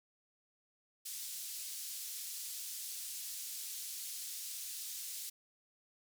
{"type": "band-pass noise", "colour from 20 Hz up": "white", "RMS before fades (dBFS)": -44, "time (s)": [1.05, 5.3], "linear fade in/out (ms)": 10, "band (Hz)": [4300, 13000], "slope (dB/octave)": 12, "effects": []}